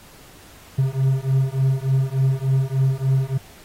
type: beating tone pair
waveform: triangle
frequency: 131.9 / 135.3 Hz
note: C3 / C#3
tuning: +14 / -42 cents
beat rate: 3.4 Hz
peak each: -18 dBFS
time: 0.78-3.38 s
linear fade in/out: 10 ms
effects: pink hiss -47 dBFS RMS until 3.64 s + AAC 48 kbps